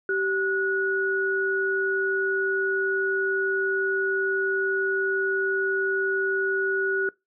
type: tone pair together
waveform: sine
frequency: 387 / 1461.1 Hz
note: G4 / F#6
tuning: -22 / -22 cents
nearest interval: octave + major seventh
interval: 2300 cents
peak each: -25 dBFS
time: 0.09-7.09 s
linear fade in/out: 2 ms
effects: noise-tail reverb RT60 0.2 s tail -22 dB re dry